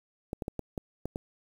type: clicks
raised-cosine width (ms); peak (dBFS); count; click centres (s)
2; -20; 7; 0.331 / 0.422 / 0.481 / 0.593 / 0.778 / 1.056 / 1.159
effects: 8-bit